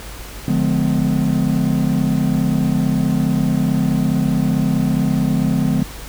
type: chord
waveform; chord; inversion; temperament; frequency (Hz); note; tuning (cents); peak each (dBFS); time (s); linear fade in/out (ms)
triangle; D diminished seventh; none; just; 146.83 / 176.2 / 211.4 / 253.7; D3 / F3 / Ab3 / Cb4; 0 / +16 / +31 / +47; -18; 0.48-5.83; 2
effects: added 50 Hz sine -33 dBFS peak until 6.08 s + pink hiss -35 dBFS RMS until 6.08 s